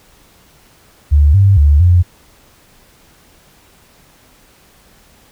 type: tone with pitch steps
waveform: sine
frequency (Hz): 73 / 98.5 / 72.8 / 88.5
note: D2 / G2 / D2 / F2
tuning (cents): -10 / +9 / -15 / +23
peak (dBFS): -5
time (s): 1.11-2.03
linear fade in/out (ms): 20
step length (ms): 230
effects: pink hiss -48 dBFS RMS until 5.31 s